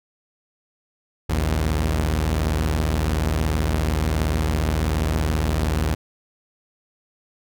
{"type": "tone pair together", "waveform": "sawtooth", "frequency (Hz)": [57.22, 78.4], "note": ["A#1", "D#2"], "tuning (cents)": [-31, 14], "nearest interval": "perfect fourth", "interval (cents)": 545, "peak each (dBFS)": [-20, -17], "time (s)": [1.29, 5.95], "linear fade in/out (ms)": 10, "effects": []}